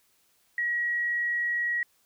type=tone; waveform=sine; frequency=1909 Hz; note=A#6; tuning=41 cents sharp; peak=-25 dBFS; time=0.58-1.83 s; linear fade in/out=2 ms; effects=white hiss -67 dBFS RMS until 2.05 s